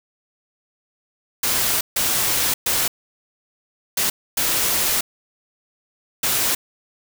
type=noise bursts at uneven times; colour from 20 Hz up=white; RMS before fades=-20 dBFS; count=6; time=1.43-1.81 / 1.96-2.54 / 2.66-2.88 / 3.97-4.1 / 4.37-5.01 / 6.23-6.55 s; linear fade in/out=5 ms; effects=none